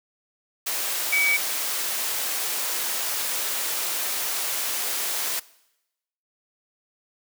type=tone in noise; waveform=sine; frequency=2275 Hz; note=C#7; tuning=44 cents sharp; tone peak=-19 dBFS; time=1.12-1.37 s; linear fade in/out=10 ms; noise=white; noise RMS=-27 dBFS; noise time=0.66-5.4 s; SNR=+5 dB; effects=noise-tail reverb RT60 0.9 s tail -21 dB re dry + high-pass 400 Hz 12 dB/octave